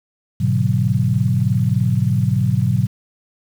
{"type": "chord", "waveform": "sine", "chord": "G# half-diminished seventh", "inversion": "none", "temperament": "equal", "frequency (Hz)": [103.83, 123.47, 146.83, 185], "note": ["G#2", "B2", "D3", "F#3"], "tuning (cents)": [0, 0, 0, 0], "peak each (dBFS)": [-20, -17, -22, -21], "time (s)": [0.4, 2.87], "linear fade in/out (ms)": 10, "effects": ["7-bit"]}